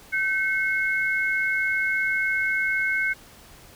sine tone pair together, 1539 / 2176 Hz, G6 / C#7, -32 / -33 cents, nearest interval tritone, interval 599 cents, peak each -24 dBFS, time 0.12-3.14 s, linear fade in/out 20 ms, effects pink hiss -49 dBFS RMS until 3.75 s

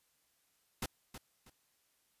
pink noise with echo, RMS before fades -37 dBFS, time 0.82-0.86 s, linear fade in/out 5 ms, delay 320 ms, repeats 2, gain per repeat -11 dB, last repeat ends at 1.5 s, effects white hiss -75 dBFS RMS until 2.2 s + resampled to 32000 Hz

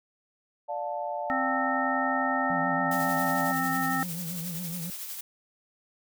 sine chord, D minor, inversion none, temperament equal with one note detuned, 587.3 / 708.2 / 880 Hz, D5 / F5 / A5, 0 / +24 / 0 cents, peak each -34 dBFS, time 0.68-3.53 s, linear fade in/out 20 ms
harmonic tone, 263.1 Hz, C4, 10 cents sharp, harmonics 1 / 3 / 5 / 7, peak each -31 / -31 / -31 / -31 dBFS, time 1.3-4.03 s, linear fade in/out 0 ms
triangle tone with vibrato, 171.8 Hz, F3, 28 cents flat, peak -32 dBFS, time 2.5-4.9 s, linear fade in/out 0 ms, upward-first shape triangle, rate 7.2 Hz, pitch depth 120 cents each way
blue noise with tremolo, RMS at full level -36 dBFS, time 2.91-5.21 s, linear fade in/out 5 ms, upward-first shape sine, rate 11 Hz, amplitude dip 40%
effects none

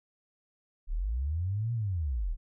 sine linear two-way sweep, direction up then down, 30.87 to 120 to 30.87 Hz, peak -28 dBFS, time 0.87-2.37 s, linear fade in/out 50 ms, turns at 1.73 s, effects none

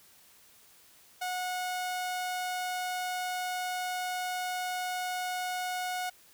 sawtooth tone, 730 Hz, F#5, 24 cents flat, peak -28 dBFS, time 1.21-6.1 s, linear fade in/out 10 ms, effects white hiss -59 dBFS RMS until 6.33 s

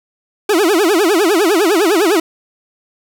40% pulse tone with vibrato, 370 Hz, F#4, in tune, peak -9 dBFS, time 0.49-2.2 s, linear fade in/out 5 ms, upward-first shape sine, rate 9.9 Hz, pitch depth 270 cents each way, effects none

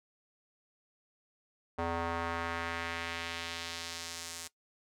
square tone with band-pass filter sweep, 84.1 Hz, E2, 35 cents sharp, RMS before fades -38 dBFS, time 1.78-4.48 s, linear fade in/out 10 ms, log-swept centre 800 to 7800 Hz, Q 1.1, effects noise-tail reverb RT60 0.1 s tail -18 dB re dry

